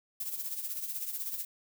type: noise with tremolo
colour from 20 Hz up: violet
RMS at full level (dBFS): -34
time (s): 0.2-1.45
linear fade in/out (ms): 5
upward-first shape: triangle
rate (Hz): 16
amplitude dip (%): 70
effects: none